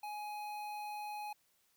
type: tone with notch filter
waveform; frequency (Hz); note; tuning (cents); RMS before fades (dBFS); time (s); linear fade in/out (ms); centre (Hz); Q
square; 837; G#5; +13; -43; 0.03-1.33; 5; 6900; 1
effects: white hiss -74 dBFS RMS until 1.76 s